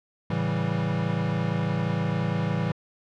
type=chord; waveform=square; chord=A dominant seventh; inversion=none; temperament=equal; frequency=110 / 138.59 / 164.81 / 196 Hz; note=A2 / C#3 / E3 / G3; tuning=0 / 0 / 0 / 0 cents; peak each=-31 / -32 / -28 / -32 dBFS; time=0.3-2.72 s; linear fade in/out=5 ms; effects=low-pass 3000 Hz 12 dB/octave